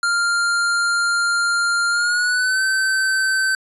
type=tone with pitch glide; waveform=square; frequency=1396.9 to 1541 Hz; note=F6 to G6; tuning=0 to -30 cents; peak=-17 dBFS; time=0.03-3.55 s; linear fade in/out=2 ms; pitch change=+170 cents; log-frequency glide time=1.9-2.63 s; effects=resampled to 24000 Hz